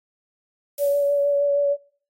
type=tone with vibrato; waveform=sine; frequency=570 Hz; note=C#5; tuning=48 cents sharp; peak=-17 dBFS; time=0.78-1.77 s; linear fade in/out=50 ms; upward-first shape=sine; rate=6.4 Hz; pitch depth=16 cents each way
type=noise with exponential decay; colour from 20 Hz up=violet; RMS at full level=-32 dBFS; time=0.78-1.47 s; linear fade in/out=2 ms; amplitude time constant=150 ms
effects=noise-tail reverb RT60 0.5 s tail -23 dB re dry + AAC 48 kbps